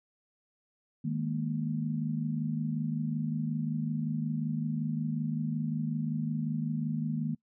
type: chord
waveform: sine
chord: D# suspended fourth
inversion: none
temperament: equal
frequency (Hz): 155.56 / 207.7 / 233.1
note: D#3 / G#3 / A#3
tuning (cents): 0 / 0 / 0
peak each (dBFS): -32 / -37 / -33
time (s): 1.04-7.35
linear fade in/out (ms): 10
effects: noise-tail reverb RT60 0.1 s tail -23 dB re dry